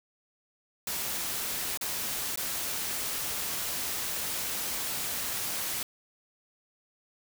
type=noise with dropouts; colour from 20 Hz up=white; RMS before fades=-33 dBFS; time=0.87-5.83 s; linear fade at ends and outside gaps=2 ms; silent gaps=1.774-1.811 / 2.359-2.374 s; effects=none